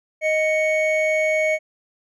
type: tone pair together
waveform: triangle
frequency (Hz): 624.1 / 2224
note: D#5 / C#7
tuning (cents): +5 / +5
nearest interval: octave + minor seventh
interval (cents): 2200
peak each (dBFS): -17 / -20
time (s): 0.21-1.59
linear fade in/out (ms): 50
effects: resampled to 24000 Hz